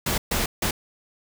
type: noise bursts at uneven times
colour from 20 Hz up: pink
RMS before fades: -24 dBFS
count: 3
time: 0.06-0.18 / 0.31-0.46 / 0.62-0.71 s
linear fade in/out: 5 ms
effects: none